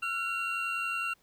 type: tone cluster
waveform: triangle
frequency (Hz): 1346 / 1437 / 2752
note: E6 / F6 / F7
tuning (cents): +36 / +49 / -26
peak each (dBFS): -33 / -37 / -31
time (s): 0.02-1.14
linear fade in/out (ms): 10
effects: pink hiss -67 dBFS RMS until 1.22 s